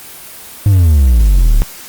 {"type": "exponential sweep", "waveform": "triangle", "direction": "down", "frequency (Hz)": [105.1, 33.77], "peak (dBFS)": -3, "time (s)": [0.66, 1.62], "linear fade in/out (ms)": 0, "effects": ["white hiss -32 dBFS RMS until 1.88 s", "Opus 24 kbps"]}